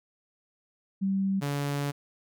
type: tone pair in turn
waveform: sine / sawtooth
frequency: 194 / 142.76 Hz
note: G3 / D3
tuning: -18 / -49 cents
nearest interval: perfect fourth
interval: 531 cents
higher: first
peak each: -24 dBFS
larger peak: neither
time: 1.01-1.41 / 1.41-1.92 s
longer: second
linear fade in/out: 20 ms
effects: none